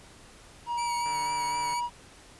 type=tone with pitch glide; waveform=triangle; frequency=951 to 960.4 Hz; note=A#5 to B5; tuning=+34 to -49 cents; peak=-26 dBFS; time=0.66-1.9 s; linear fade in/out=50 ms; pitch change=+17 cents; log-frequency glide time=0.96-1.62 s
type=tone with vibrato; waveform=15% pulse; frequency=2279 Hz; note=C#7; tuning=47 cents sharp; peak=-28 dBFS; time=0.77-1.81 s; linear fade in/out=20 ms; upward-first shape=sine; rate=4 Hz; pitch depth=38 cents each way
type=click train; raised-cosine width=0.5 ms; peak=-29 dBFS; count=101; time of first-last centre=1.06-1.736 s; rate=148 Hz
effects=pink hiss -52 dBFS RMS until 2.39 s + resampled to 24000 Hz